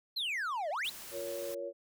triangle exponential two-way sweep, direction down then up, 4318 to 568 to 4318 Hz, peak -31 dBFS, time 0.16-0.9 s, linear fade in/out 10 ms, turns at 0.7 s
white noise, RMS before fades -47 dBFS, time 0.84-1.55 s, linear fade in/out 10 ms
sine chord, Bb minor, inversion second, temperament just, 349.6 / 466.2 / 559.4 Hz, F4 / Bb4 / Db5, +2 / 0 / +16 cents, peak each -44 / -43 / -38 dBFS, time 1.11-1.73 s, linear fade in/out 50 ms
effects none

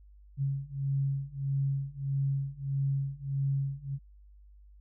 sine beating tone pair, 136.9 / 138.5 Hz, C#3 / C#3, -21 / -1 cents, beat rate 1.6 Hz, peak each -32 / -31 dBFS, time 0.37-3.99 s, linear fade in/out 50 ms, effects added 50 Hz sine -52 dBFS peak until 4.8 s

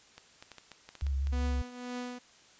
clicks, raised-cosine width 0.2 ms, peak -29 dBFS, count 10, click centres 0.18 / 0.425 / 0.517 / 0.583 / 0.717 / 0.89 / 0.953 / 1.011 / 1.067 / 1.271 s
sine tone with vibrato, 68.7 Hz, C#2, 15 cents flat, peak -28 dBFS, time 1.02-1.62 s, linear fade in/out 5 ms, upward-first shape square, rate 5.1 Hz, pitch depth 29 cents each way
sawtooth tone with tremolo, 246.9 Hz, B3, in tune, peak -31 dBFS, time 1.32-2.19 s, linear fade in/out 10 ms, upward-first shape triangle, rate 1.9 Hz, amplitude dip 75%
effects white hiss -59 dBFS RMS until 2.59 s + resampled to 16000 Hz

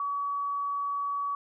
sine tone, 1135 Hz, C#6, 41 cents sharp, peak -28 dBFS, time 0-1.35 s, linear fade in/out 2 ms, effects none

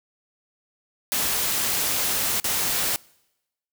white noise with dropouts, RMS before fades -24 dBFS, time 1.12-2.96 s, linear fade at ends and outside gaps 0 ms, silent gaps 2.4-2.443 s, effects noise-tail reverb RT60 0.9 s tail -25 dB re dry

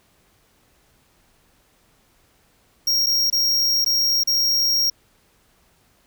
square tone with dropouts, 5588 Hz, F8, in tune, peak -17 dBFS, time 2.87-4.9 s, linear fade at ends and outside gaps 5 ms, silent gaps 3.062-3.067 / 3.301-3.326 / 3.846-3.861 / 4.236-4.273 s, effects pink hiss -60 dBFS RMS until 6.06 s

